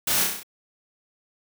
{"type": "noise with echo", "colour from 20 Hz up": "white", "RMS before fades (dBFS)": -24, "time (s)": [0.07, 0.24], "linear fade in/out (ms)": 5, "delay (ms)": 32, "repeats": 6, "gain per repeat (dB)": -3, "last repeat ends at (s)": 0.432, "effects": []}